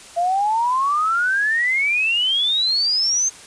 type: exponential sweep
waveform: sine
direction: up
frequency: 675 to 6400 Hz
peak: -16 dBFS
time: 0.16-3.3 s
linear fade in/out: 20 ms
effects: white hiss -41 dBFS RMS until 3.46 s + resampled to 22050 Hz